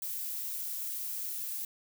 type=noise; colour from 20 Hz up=violet; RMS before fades=-37 dBFS; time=0.02-1.65 s; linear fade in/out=2 ms; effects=none